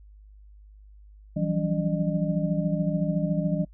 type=tone cluster; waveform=sine; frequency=165.1 / 178.9 / 192.7 / 285.9 / 607 Hz; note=E3 / F3 / G3 / D4 / D#5; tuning=+3 / +42 / -29 / -46 / -43 cents; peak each=-26 / -31 / -29 / -32 / -32 dBFS; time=1.36-3.65 s; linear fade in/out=10 ms; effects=noise-tail reverb RT60 0.1 s tail -24 dB re dry + added 51 Hz sine -47 dBFS peak until 3.73 s